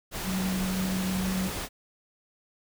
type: tone in noise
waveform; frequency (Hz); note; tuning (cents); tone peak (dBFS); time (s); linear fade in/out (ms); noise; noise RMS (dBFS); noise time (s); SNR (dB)
sine; 187.5; F#3; +23; -27; 0.23-1.51; 50; pink; -34; 0.11-1.69; +4
effects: none